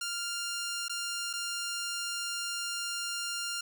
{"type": "tone with dropouts", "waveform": "10% pulse", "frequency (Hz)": 1396.9, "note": "F6", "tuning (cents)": 0, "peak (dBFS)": -25, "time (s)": [0.01, 3.61], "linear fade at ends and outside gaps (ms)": 5, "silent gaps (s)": [[0.883, 0.895], [1.331, 1.335]], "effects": []}